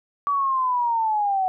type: linear sweep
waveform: sine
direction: down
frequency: 1150 to 740 Hz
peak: -19 dBFS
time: 0.27-1.48 s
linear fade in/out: 0 ms
effects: none